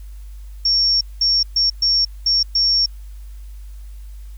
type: tone bursts at uneven times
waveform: sine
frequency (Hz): 5490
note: F8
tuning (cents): -31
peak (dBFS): -13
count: 6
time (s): 0.65-1.01 / 1.21-1.43 / 1.56-1.7 / 1.82-2.05 / 2.26-2.43 / 2.55-2.86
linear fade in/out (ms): 5
effects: added 50 Hz sine -32 dBFS peak until 4.37 s + white hiss -55 dBFS RMS until 4.37 s